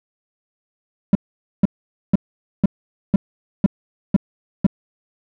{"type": "tone bursts", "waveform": "triangle", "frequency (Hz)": 196, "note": "G3", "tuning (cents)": 0, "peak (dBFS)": -6, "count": 8, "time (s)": [1.13, 4.666], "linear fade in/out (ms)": 2, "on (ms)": 22, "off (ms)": 480, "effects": []}